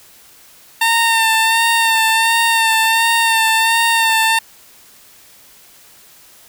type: tone with vibrato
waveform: 15% pulse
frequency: 906 Hz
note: A#5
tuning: 50 cents flat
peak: -5 dBFS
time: 0.81-4.39 s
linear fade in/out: 5 ms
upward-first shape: sine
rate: 1.4 Hz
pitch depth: 30 cents each way
effects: white hiss -45 dBFS RMS until 6.48 s